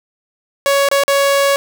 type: tone with dropouts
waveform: sawtooth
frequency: 558 Hz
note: C#5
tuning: 11 cents sharp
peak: -7 dBFS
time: 0.66-1.56 s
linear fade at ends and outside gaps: 0 ms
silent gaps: 0.887-0.914 / 1.036-1.08 s
effects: none